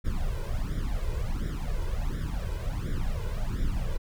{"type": "noise with flanger", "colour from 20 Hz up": "brown", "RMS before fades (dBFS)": -29, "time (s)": [0.04, 3.98], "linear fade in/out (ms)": 20, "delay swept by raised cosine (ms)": [0.55, 2.05], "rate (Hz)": 1.4, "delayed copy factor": 1, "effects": []}